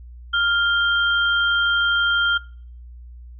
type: tone pair together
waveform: sine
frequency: 1400 / 3173 Hz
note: F6 / G7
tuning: +4 / +20 cents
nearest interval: octave + major second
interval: 1416 cents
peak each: -18 / -22 dBFS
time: 0.33-2.38 s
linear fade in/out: 10 ms
effects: noise-tail reverb RT60 0.5 s tail -22 dB re dry + added 60 Hz sine -37 dBFS peak until 3.39 s